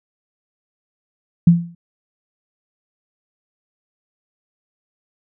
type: tone with exponential decay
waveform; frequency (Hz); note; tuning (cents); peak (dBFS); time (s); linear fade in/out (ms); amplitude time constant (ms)
sine; 170.7; F3; -39; -3; 1.47-1.75; 5; 59
effects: none